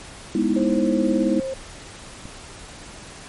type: chord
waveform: sine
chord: E major seventh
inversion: first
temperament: equal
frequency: 207.7 / 246.9 / 311.1 / 329.6 Hz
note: G#3 / B3 / D#4 / E4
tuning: 0 / 0 / 0 / 0 cents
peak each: -23 dBFS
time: 0.35-1.4 s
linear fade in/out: 2 ms
type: tone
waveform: sine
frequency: 531 Hz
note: C5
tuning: 25 cents sharp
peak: -25 dBFS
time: 0.56-1.54 s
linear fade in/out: 5 ms
type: click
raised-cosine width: 5 ms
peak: -24 dBFS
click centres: 2.255 s
effects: pink hiss -40 dBFS RMS until 3.28 s + MP3 48 kbps